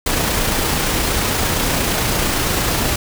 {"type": "noise with amplitude modulation", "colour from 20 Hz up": "pink", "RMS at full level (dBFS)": -17, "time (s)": [0.06, 2.96], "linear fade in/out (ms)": 5, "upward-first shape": "sine", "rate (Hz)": 28.7, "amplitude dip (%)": 25, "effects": []}